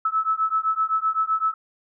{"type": "beating tone pair", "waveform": "sine", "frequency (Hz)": [1300, 1307.8], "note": ["E6", "E6"], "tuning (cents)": [-24, -14], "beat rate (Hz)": 7.8, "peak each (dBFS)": [-23, -23], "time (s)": [0.05, 1.54], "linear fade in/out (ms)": 5, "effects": []}